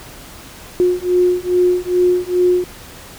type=beating tone pair; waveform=sine; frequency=358.3 / 360.7 Hz; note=F4 / F#4; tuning=+44 / -44 cents; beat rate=2.4 Hz; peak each=-15 dBFS; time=0.8-2.64 s; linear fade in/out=0 ms; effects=pink hiss -37 dBFS RMS until 3.18 s